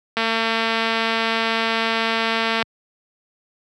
click train, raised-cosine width 0.3 ms, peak -5 dBFS, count 556, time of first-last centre 0.17-2.626 s, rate 226 Hz, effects high-pass 100 Hz 12 dB/octave

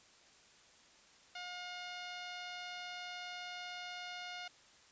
10% pulse tone, 716 Hz, F5, 43 cents sharp, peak -35 dBFS, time 1.35-4.48 s, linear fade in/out 5 ms, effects white hiss -63 dBFS RMS until 4.91 s + resampled to 16000 Hz

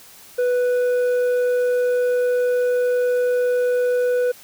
square tone with low-pass filter, 493.9 Hz, B4, in tune, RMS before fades -19 dBFS, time 0.38-4.32 s, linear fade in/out 10 ms, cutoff 1000 Hz, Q 1.3, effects white hiss -45 dBFS RMS until 4.43 s

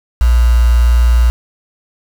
sine tone with quantisation, 59.3 Hz, A#1, 30 cents sharp, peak -6 dBFS, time 0.21-1.3 s, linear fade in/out 0 ms, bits 4, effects none

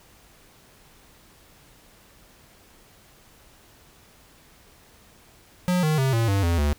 square tone with pitch steps, 180 / 154.9 / 133.3 / 114.71 / 98.71 / 84.95 / 73.1 Hz, F#3 / D#3 / C3 / A#2 / G2 / F2 / D2, -47 / -7 / +33 / -27 / +13 / -47 / -7 cents, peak -20 dBFS, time 5.68-6.73 s, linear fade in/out 0 ms, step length 150 ms, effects pink hiss -54 dBFS RMS until 6.78 s

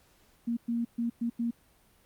sine tone bursts at uneven times, 234.2 Hz, A#3, 8 cents sharp, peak -27 dBFS, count 5, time 0.47-0.57 / 0.68-0.85 / 0.98-1.1 / 1.21-1.3 / 1.39-1.51 s, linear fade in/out 10 ms, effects pink hiss -64 dBFS RMS until 2.05 s + Opus 48 kbps

